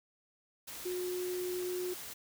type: tone in noise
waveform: sine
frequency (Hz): 361.6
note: F#4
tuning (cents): -40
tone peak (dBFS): -34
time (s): 0.85-1.94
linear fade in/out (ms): 10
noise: white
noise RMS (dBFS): -45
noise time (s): 0.67-2.14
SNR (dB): +8
effects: none